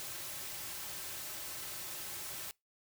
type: noise with comb filter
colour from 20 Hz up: white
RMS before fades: -43 dBFS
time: 0-2.51 s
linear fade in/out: 0 ms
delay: 4.2 ms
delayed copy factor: -0.55
effects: noise-tail reverb RT60 0.2 s tail -24 dB re dry